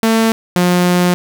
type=tone pair in turn; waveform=sawtooth; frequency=224.4 / 178.11 Hz; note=A3 / F3; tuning=+34 / +34 cents; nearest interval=major third; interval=400 cents; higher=first; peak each=-6 dBFS; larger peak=neither; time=0.03-0.32 / 0.56-1.14 s; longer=second; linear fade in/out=0 ms; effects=none